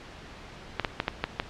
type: clicks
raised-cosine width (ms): 0.3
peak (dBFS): -9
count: 6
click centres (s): 0.797 / 0.848 / 1.001 / 1.081 / 1.24 / 1.399
effects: pink hiss -45 dBFS RMS until 1.49 s + low-pass 4000 Hz 12 dB/octave